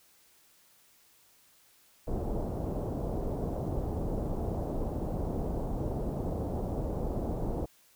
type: low-pass noise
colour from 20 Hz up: pink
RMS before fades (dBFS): -33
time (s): 2.07-7.66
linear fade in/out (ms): 10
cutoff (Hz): 720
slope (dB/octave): 24
effects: white hiss -63 dBFS RMS until 7.95 s